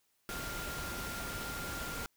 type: tone in noise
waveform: sine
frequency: 1396.9 Hz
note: F6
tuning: in tune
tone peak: -43 dBFS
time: 0.29-2.06 s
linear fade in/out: 0 ms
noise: pink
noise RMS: -41 dBFS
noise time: 0.29-2.06 s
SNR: -5 dB
effects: white hiss -75 dBFS RMS until 2.16 s